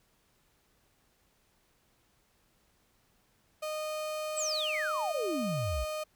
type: tone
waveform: 35% pulse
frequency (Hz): 616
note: D#5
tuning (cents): -17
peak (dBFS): -32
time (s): 3.62-6.04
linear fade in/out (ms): 10
type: exponential sweep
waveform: sine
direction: down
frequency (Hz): 8372 to 54.6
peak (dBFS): -31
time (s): 4.36-5.85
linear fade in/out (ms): 20
effects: pink hiss -70 dBFS RMS until 6.15 s